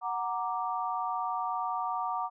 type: chord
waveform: sine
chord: Gb augmented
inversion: none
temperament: equal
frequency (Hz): 740 / 932.3 / 1174.7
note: Gb5 / Bb5 / D6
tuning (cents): 0 / 0 / 0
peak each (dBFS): -34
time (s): 0.01-2.3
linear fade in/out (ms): 50
effects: none

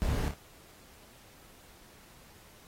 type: noise with echo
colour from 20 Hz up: brown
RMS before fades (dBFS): -30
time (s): 0.02-0.28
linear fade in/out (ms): 0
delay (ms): 28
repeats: 2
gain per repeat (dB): -5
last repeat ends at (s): 0.336
effects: pink hiss -57 dBFS RMS until 2.67 s + AAC 48 kbps

